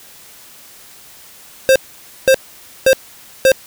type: tone bursts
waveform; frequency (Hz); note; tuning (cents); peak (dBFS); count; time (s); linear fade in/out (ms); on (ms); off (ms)
square; 529; C5; +19; -7; 4; 1.69-3.518; 0; 67; 520
effects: white hiss -41 dBFS RMS until 3.66 s